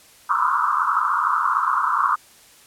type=band-pass noise; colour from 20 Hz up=pink; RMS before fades=-20 dBFS; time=0.29-2.16 s; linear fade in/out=10 ms; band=980 to 1400 Hz; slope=96 dB/octave; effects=white hiss -50 dBFS RMS until 2.66 s + low-pass 12000 Hz 12 dB/octave